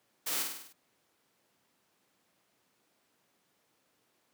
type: noise with echo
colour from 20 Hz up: white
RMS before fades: -34 dBFS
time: 0.26-0.43 s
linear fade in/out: 10 ms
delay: 50 ms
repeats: 6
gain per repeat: -4 dB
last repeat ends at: 0.73 s
effects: pink hiss -73 dBFS RMS until 4.33 s + high-pass 200 Hz 12 dB/octave